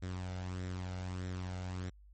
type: tone with flanger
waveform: sawtooth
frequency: 91.5 Hz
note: F#2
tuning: 19 cents flat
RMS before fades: -40 dBFS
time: 0.02-1.9 s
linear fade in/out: 10 ms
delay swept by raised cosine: 0.53 to 1.43 ms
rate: 1.6 Hz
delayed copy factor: +0.5
effects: added 50 Hz sine -55 dBFS peak until 2.13 s + MP3 32 kbps